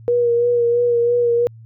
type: tone with vibrato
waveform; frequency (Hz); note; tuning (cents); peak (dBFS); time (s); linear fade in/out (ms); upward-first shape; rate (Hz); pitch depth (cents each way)
sine; 477.1; A#4; +40; -13; 0.08-1.47; 0; sine; 3; 25
effects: added 113 Hz sine -38 dBFS peak until 1.65 s